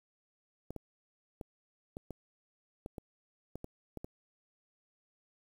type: clicks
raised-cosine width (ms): 2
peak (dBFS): -28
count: 11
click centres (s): 0.706 / 0.763 / 1.412 / 1.969 / 2.107 / 2.861 / 2.982 / 3.556 / 3.644 / 3.973 / 4.045
effects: 9-bit